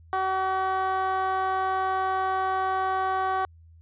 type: tone with band-pass filter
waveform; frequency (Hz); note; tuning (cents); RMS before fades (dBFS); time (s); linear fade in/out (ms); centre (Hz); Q
15% pulse; 379.1; F#4; +42; -26; 0.13-3.45; 0; 900; 1.5
effects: added 82 Hz sine -49 dBFS peak until 3.81 s + resampled to 8000 Hz